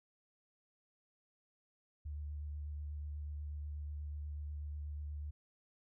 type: tone with vibrato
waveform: sine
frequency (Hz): 74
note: D2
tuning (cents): +14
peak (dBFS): -40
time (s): 2.05-5.31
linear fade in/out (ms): 10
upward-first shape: sine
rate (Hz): 8.2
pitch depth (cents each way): 18
effects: none